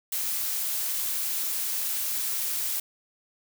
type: noise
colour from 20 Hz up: blue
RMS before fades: -29 dBFS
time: 0.12-2.8 s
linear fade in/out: 5 ms
effects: none